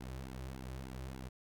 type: tone with flanger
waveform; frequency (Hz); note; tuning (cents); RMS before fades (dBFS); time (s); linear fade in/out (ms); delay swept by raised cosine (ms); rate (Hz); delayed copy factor
sawtooth; 65; C2; -11; -45; 0-1.29; 10; 1.6 to 4.4; 3.4; -0.9
effects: none